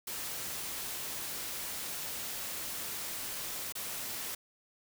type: noise with dropouts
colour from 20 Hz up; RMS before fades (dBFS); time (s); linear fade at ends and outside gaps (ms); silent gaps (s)
white; -39; 0.07-4.35; 5; 3.724-3.752
effects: none